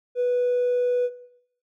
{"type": "tone with hard clipping", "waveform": "sine", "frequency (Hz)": 492.3, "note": "B4", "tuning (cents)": -6, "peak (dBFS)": -20, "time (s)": [0.15, 1.1], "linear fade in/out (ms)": 50, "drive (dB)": 1, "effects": ["noise-tail reverb RT60 0.8 s tail -17 dB re dry"]}